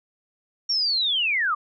sine linear sweep, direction down, 5610 to 1132 Hz, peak -20 dBFS, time 0.69-1.55 s, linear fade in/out 10 ms, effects none

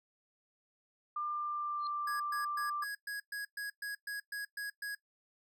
sine tone with pitch glide, 1196 to 1180.9 Hz, D6 to D6, +31 to +9 cents, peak -34 dBFS, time 1.16-2.84 s, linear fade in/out 5 ms, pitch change -22 cents, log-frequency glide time 1.27-1.88 s
sine tone with exponential growth, 4186 Hz, C8, in tune, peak -40 dBFS, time 1.78-1.87 s, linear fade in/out 1 ms, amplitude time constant 18 ms
square tone bursts, 1661.2 Hz, G#6, in tune, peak -38 dBFS, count 12, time 2.07-4.95 s, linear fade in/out 5 ms, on 130 ms, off 120 ms
effects noise-tail reverb RT60 0.1 s tail -19 dB re dry

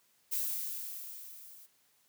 violet noise with level ramp, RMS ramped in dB -32 to -55 dBFS, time 0.31-1.67 s, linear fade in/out 20 ms, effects white hiss -70 dBFS RMS until 2.08 s + high-pass 80 Hz 12 dB/octave

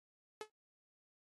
sawtooth tone with exponential decay, 428.9 Hz, A4, 44 cents flat, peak -35 dBFS, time 0.41-0.5 s, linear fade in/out 1 ms, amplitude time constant 18 ms, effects low-pass 12000 Hz 12 dB/octave + AAC 32 kbps

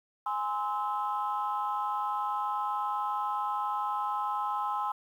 sine chord, Ab augmented, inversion none, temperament just, 830.6 / 1038.3 / 1297.8 Hz, Ab5 / C6 / E6, 0 / -14 / -27 cents, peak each -32 / -32 / -34 dBFS, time 0.26-4.92 s, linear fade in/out 5 ms, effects tanh soft clip ceiling -21 dBFS + 10-bit

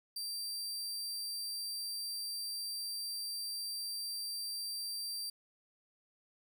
sawtooth tone, 4699 Hz, D8, in tune, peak -35 dBFS, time 0.16-5.3 s, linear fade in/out 5 ms, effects none

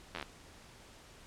slowing click train, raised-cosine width 0.3 ms, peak -23 dBFS, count 7, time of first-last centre 0.15-0.227 s, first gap 11 ms, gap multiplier 1.06, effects pink hiss -56 dBFS RMS until 1.26 s + low-pass 9000 Hz 12 dB/octave

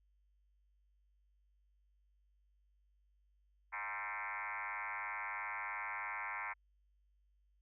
sine tone with frequency modulation, 1566 Hz, G6, 2 cents flat, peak -39 dBFS, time 3.72-6.54 s, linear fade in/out 20 ms, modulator 103 Hz, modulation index 7, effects added 50 Hz sine -70 dBFS peak until 7.61 s

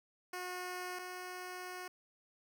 10% pulse tone pair in turn, 362.4 / 364 Hz, F#4 / F#4, -36 / -28 cents, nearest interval unison, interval 8 cents, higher second, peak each -32 / -35 dBFS, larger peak first, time 0.33-0.99 / 0.99-1.88 s, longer second, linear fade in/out 5 ms, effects none

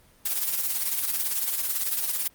blue noise with tremolo, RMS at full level -24 dBFS, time 0.25-2.28 s, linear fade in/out 10 ms, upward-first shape sine, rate 18 Hz, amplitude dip 60%, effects pink hiss -58 dBFS RMS until 2.34 s + Opus 24 kbps

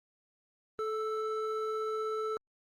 triangle tone pair together, 435.2 / 1321.6 Hz, A4 / E6, -19 / +4 cents, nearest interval octave + perfect fifth, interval 1923 cents, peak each -31 / -35 dBFS, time 0.79-2.37 s, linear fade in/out 0 ms, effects Opus 32 kbps

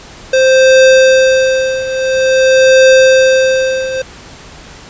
square tone with tremolo, 523.3 Hz, C5, in tune, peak -3 dBFS, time 0.33-4.02 s, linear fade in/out 5 ms, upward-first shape triangle, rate 0.49 Hz, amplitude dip 80%, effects pink hiss -34 dBFS RMS until 4.89 s + resampled to 16000 Hz

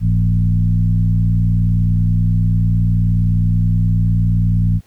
sine tone with frequency modulation, 103.83 Hz, G#2, in tune, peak -11 dBFS, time 0-4.81 s, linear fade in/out 50 ms, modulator 59.3 Hz, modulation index 1.1, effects pink hiss -55 dBFS RMS until 4.86 s

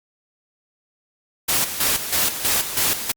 white noise with tremolo, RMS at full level -19 dBFS, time 1.48-3.12 s, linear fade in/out 10 ms, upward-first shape square, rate 3.1 Hz, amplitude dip 65%, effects Opus 48 kbps

